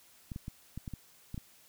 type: clicks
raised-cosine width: 5 ms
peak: -27 dBFS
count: 8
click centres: 0.318 / 0.361 / 0.481 / 0.776 / 0.878 / 0.937 / 1.344 / 1.378 s
effects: white hiss -61 dBFS RMS until 1.68 s